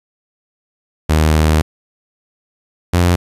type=tone pair in turn; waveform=sawtooth; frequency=77.9 / 87.84 Hz; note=D#2 / F2; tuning=+3 / +11 cents; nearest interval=major second; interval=208 cents; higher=second; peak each=-6 dBFS; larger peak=neither; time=1.09-1.62 / 2.93-3.16 s; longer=first; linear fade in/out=10 ms; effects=resampled to 32000 Hz + 8-bit